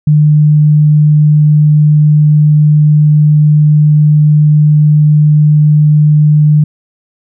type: tone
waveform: sine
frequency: 150.6 Hz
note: D3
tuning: 44 cents sharp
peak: -3 dBFS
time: 0.07-6.64 s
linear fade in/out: 5 ms
effects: none